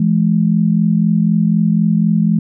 sine tone pair together, 168.21 / 212.2 Hz, E3 / G#3, +35 / +38 cents, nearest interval major third, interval 403 cents, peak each -13 dBFS, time 0-2.39 s, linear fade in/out 5 ms, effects none

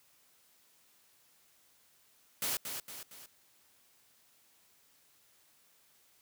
white noise with echo, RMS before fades -34 dBFS, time 2.42-2.57 s, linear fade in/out 2 ms, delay 230 ms, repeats 3, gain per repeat -6 dB, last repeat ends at 3.26 s, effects white hiss -67 dBFS RMS until 6.21 s + high-pass 60 Hz 12 dB/octave

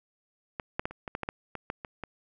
clicks, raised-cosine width 0.5 ms, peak -18 / -13 / -15 / -29 / -21 / -17 / -17 / -16 / -21 / -17 / -23 / -21 dBFS, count 12, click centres 0.598 / 0.795 / 0.855 / 0.91 / 1.078 / 1.151 / 1.233 / 1.289 / 1.553 / 1.701 / 1.848 / 2.037 s, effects none

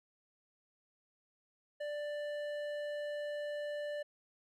sine tone with hard clipping, 589 Hz, D5, 5 cents sharp, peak -39 dBFS, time 1.8-4.03 s, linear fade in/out 10 ms, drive 10 dB, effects none

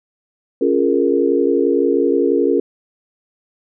sine chord, Bb minor seventh, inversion first, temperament equal, 277.2 / 349.2 / 415.3 / 466.2 Hz, Db4 / F4 / Ab4 / Bb4, 0 / 0 / 0 / 0 cents, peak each -18 dBFS, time 0.61-2.6 s, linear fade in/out 5 ms, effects none

